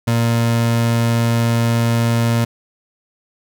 30% pulse tone, 116.54 Hz, A#2, in tune, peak -11 dBFS, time 0.07-2.45 s, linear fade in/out 10 ms, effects none

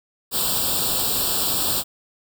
white noise with comb filter, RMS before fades -22 dBFS, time 0.31-1.84 s, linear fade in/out 50 ms, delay 0.24 ms, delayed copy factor +1, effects none

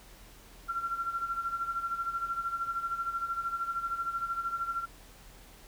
sine tone with tremolo, 1368 Hz, F6, 36 cents flat, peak -28 dBFS, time 0.68-4.86 s, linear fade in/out 20 ms, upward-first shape sine, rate 13 Hz, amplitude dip 70%, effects added 41 Hz sine -55 dBFS peak until 5.67 s + pink hiss -55 dBFS RMS until 5.67 s

